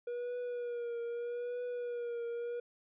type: tone with vibrato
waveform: triangle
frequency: 480 Hz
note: B4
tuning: 49 cents flat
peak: -34 dBFS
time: 0.07-2.6 s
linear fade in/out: 5 ms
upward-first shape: triangle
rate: 0.8 Hz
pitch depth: 43 cents each way
effects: resampled to 8000 Hz